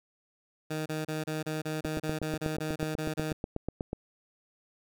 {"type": "tone bursts", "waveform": "15% pulse", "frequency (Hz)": 155.56, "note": "D#3", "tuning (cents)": 0, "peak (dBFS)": -25, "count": 14, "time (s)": [0.7, 3.33], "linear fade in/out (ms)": 10, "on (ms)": 160, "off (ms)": 30}
{"type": "click train", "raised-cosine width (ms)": 2, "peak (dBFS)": -19, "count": 18, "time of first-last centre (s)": [1.85, 3.931], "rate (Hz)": 8.17}
{"effects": []}